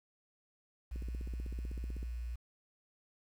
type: tone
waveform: sine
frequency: 59.4 Hz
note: A#1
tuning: 33 cents sharp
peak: -37 dBFS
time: 0.91-2.36 s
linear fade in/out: 10 ms
type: click train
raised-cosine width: 3 ms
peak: -34 dBFS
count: 18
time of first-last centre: 0.96-2.029 s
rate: 15.9 Hz
effects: 10-bit